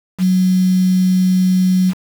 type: tone with quantisation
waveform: sine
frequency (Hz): 185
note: F#3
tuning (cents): 0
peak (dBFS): -10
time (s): 0.18-1.94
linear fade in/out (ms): 50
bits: 5
effects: none